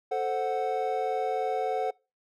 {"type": "chord", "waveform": "triangle", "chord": "F# diminished", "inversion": "first", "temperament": "equal", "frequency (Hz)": [440, 523.3, 740], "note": ["A4", "C5", "F#5"], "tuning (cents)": [0, 0, 0], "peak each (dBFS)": [-29, -31, -27], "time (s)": [0.11, 1.91], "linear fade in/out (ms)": 10, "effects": ["noise-tail reverb RT60 0.3 s tail -25 dB re dry"]}